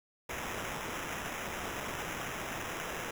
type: noise with sample-and-hold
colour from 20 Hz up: white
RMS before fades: -39 dBFS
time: 0.29-3.11 s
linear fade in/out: 5 ms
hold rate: 4410 Hz
effects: none